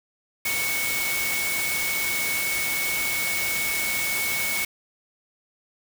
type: tone in noise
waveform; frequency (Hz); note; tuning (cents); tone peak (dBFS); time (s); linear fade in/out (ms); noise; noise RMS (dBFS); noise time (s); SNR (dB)
sine; 2217; C#7; 0; -26; 0.45-4.65; 5; white; -28; 0.45-4.65; -1
effects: none